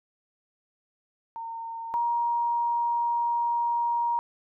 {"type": "tone pair in turn", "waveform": "sine", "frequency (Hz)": [915, 944], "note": ["A#5", "A#5"], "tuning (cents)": [-32, 22], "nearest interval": "minor second", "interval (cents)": 54, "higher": "second", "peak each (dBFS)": [-33, -23], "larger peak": "second", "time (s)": [[1.36, 1.94], [1.94, 4.19]], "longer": "second", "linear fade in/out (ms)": 0, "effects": []}